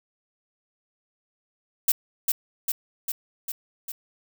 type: noise with echo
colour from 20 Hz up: violet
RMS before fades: -19 dBFS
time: 1.88-1.92 s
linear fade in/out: 5 ms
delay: 400 ms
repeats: 5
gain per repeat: -3 dB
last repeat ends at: 3.92 s
effects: none